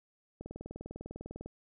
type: click train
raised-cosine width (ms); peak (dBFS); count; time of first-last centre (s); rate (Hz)
2; -30; 22; 0.41-1.46; 20
effects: none